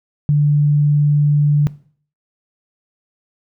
sine tone, 146.83 Hz, D3, in tune, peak -10 dBFS, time 0.29-1.67 s, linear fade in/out 0 ms, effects noise-tail reverb RT60 0.5 s tail -19 dB re dry

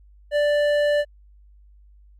sine tone with hard clipping, 587.3 Hz, D5, in tune, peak -19 dBFS, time 0.31-1.05 s, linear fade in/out 50 ms, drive 10 dB, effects added 50 Hz sine -48 dBFS peak until 2.19 s + Opus 48 kbps

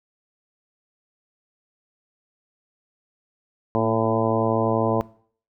harmonic tone with a mistuned harmonic, 111.9 Hz, A2, 30 cents sharp, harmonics 1 / 2 / 3 / 4 / 5 / 6 / 7 / 8 / 9, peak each -27 / -25 / -27 / -25 / -26 / -28 / -31 / -31 / -29 dBFS, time 3.75-5.01 s, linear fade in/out 0 ms, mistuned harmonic 2, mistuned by +30 cents, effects noise-tail reverb RT60 0.5 s tail -20 dB re dry

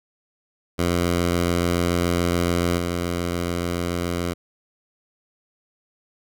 10% pulse tone with level steps, 87 Hz, F2, 6 cents flat, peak -11 / -15 dBFS, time 0.78-4.34 s, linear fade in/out 20 ms, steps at 2.77 s, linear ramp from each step 20 ms, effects none

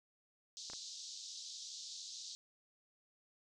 pink band-pass noise, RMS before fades -49 dBFS, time 0.57-2.35 s, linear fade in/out 0 ms, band 3700 to 6900 Hz, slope 48 dB/octave
clicks, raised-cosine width 0.5 ms, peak -36 dBFS, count 2, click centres 0.7 / 0.734 s
effects none

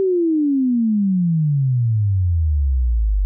sine exponential sweep, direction down, 392 to 46.89 Hz, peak -14 dBFS, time 0-3.25 s, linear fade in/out 0 ms, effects none

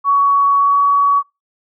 sine tone with pitch glide, 1123 to 1130.2 Hz, C#6 to C#6, +22 to +33 cents, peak -9 dBFS, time 0.04-1.23 s, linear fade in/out 50 ms, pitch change +11 cents, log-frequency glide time 0.6-0.78 s, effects noise-tail reverb RT60 0.2 s tail -17 dB re dry

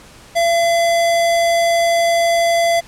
square tone, 678 Hz, E5, 49 cents sharp, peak -13 dBFS, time 0.35-2.81 s, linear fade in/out 20 ms, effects pink hiss -42 dBFS RMS until 2.87 s + low-pass 10000 Hz 12 dB/octave

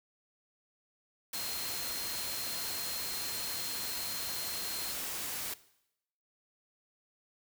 sine tone in noise, 4200 Hz, C8, 6 cents sharp, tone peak -41 dBFS, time 1.34-4.92 s, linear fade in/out 5 ms, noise white, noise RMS -38 dBFS, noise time 1.33-5.54 s, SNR -6 dB, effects noise-tail reverb RT60 0.8 s tail -18 dB re dry

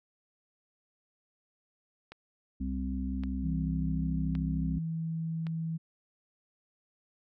click train, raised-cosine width 0.3 ms, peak -29 dBFS, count 4, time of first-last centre 2.12-5.468 s, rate 0.896 Hz
harmonic tone, 65.41 Hz, C2, in tune, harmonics 1 / 3 / 4, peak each -34 / -36 / -36 dBFS, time 2.6-4.79 s, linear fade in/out 10 ms
sine tone, 162.7 Hz, E3, 22 cents flat, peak -31 dBFS, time 3.43-5.78 s, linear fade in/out 20 ms
effects none

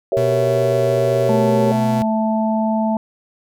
sine chord, G diminished seventh, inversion none, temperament equal, 392 / 466.2 / 554.4 / 659.3 Hz, G4 / Bb4 / Db5 / Fb5, 0 / 0 / 0 / 0 cents, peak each -21 / -22 / -18 / -21 dBFS, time 0.12-1.72 s, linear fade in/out 2 ms
40% pulse tone, 123.47 Hz, B2, in tune, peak -20 dBFS, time 0.17-2.02 s, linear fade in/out 0 ms
harmonic tone, 219.7 Hz, A3, 2 cents flat, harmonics 1 / 3 / 4, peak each -17 / -22 / -23 dBFS, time 1.29-2.97 s, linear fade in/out 2 ms
effects none

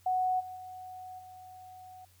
sine tone with level steps, 740 Hz, F#5, in tune, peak -26 / -40 / -42 / -47 dBFS, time 0.06-2.05 s, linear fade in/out 5 ms, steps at 0.39 / 0.55 / 1.18 s, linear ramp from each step 20 ms, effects added 90 Hz sine -62 dBFS peak until 2.2 s + white hiss -65 dBFS RMS until 2.2 s

